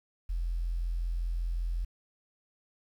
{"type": "tone", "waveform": "sine", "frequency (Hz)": 42.65, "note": "F1", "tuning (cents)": -40, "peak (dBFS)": -28, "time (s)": [0.29, 1.85], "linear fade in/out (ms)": 10, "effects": ["tanh soft clip ceiling -24 dBFS", "10-bit"]}